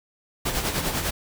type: noise with tremolo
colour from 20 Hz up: pink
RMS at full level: -24 dBFS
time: 0.45-1.11 s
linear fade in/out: 10 ms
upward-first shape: sine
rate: 10 Hz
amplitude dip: 55%
effects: none

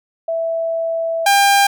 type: tone pair in turn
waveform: sine / sawtooth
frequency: 659.3 / 799.5 Hz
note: E5 / G5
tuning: 0 / +34 cents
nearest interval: minor third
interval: 334 cents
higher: second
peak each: -17 / -6 dBFS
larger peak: second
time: 0.28-1.26 / 1.26-1.67 s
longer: first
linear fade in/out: 5 ms
effects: none

